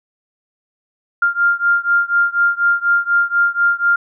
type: beating tone pair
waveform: sine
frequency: 1396.9 / 1401 Hz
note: F6 / F6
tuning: 0 / +5 cents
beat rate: 4.1 Hz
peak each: -15 / -16 dBFS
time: 1.22-3.96 s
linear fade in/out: 5 ms
effects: none